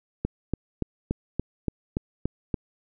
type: click train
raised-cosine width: 3 ms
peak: -12 dBFS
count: 9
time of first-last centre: 0.25-2.542 s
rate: 3.49 Hz
effects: none